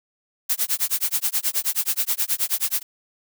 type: noise with tremolo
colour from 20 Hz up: blue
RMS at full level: -20 dBFS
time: 0.49-2.83 s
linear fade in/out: 10 ms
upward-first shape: sine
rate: 9.4 Hz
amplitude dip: 100%
effects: none